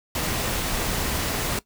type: noise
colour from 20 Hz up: pink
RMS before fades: -26 dBFS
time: 0.15-1.59 s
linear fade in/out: 2 ms
effects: noise-tail reverb RT60 0.1 s tail -18 dB re dry